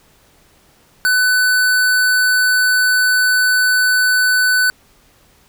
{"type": "tone", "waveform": "square", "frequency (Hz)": 1500, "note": "F#6", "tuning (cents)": 23, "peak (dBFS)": -12, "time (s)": [1.05, 4.7], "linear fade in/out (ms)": 0, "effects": ["pink hiss -52 dBFS RMS until 5.48 s"]}